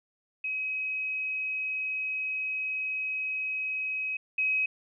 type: tone pair in turn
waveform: sine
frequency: 2541 / 2541 Hz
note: D#7 / D#7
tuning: +36 / +36 cents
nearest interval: unison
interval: 0 cents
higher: neither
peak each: -29 / -24 dBFS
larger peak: second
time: 0.44-4.17 / 4.38-4.66 s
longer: first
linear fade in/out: 5 ms
effects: none